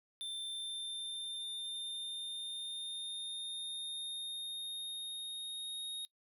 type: tone with pitch glide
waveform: square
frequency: 3566 to 3735 Hz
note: A7 to A#7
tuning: +22 to +3 cents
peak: -40 dBFS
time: 0.21-6.05 s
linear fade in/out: 0 ms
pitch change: +81 cents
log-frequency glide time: 0.4-5.83 s
effects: noise-tail reverb RT60 0.1 s tail -21 dB re dry